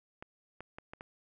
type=clicks; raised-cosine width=0.5 ms; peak=-29 dBFS; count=5; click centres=0.225 / 0.606 / 0.785 / 0.935 / 1.009 s; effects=none